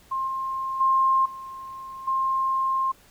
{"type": "tone with level steps", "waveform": "sine", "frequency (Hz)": 1061, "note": "C6", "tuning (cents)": 24, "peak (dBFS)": [-24, -26, -17, -35, -21], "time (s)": [0.11, 2.92], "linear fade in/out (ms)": 10, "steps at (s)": [0.27, 0.8, 1.25, 2.07], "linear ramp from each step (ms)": 10, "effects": ["pink hiss -55 dBFS RMS until 3.1 s"]}